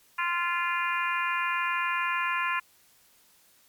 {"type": "harmonic tone", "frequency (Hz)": 346.8, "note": "F4", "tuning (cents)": -12, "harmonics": [3, 4, 5, 6, 7, 8], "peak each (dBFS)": [-29, -33, -32, -37, -33, -38], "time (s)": [0.18, 2.6], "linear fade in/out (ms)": 10, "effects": ["white hiss -61 dBFS RMS until 3.68 s", "MP3 96 kbps"]}